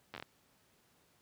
slowing click train, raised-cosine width 0.3 ms, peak -27 dBFS, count 6, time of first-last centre 0.14-0.225 s, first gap 10 ms, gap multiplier 1.27, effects pink hiss -70 dBFS RMS until 1.21 s + high-pass 80 Hz 12 dB/octave

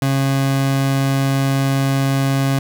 30% pulse tone, 136.2 Hz, C#3, 30 cents flat, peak -12 dBFS, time 0.02-2.59 s, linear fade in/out 2 ms, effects none

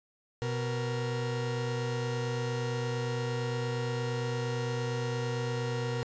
40% pulse tone pair together, 124.5 / 469.3 Hz, B2 / A#4, +14 / +12 cents, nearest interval octave + major seventh, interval 2298 cents, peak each -31 / -34 dBFS, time 0.42-6.03 s, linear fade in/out 0 ms, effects resampled to 16000 Hz

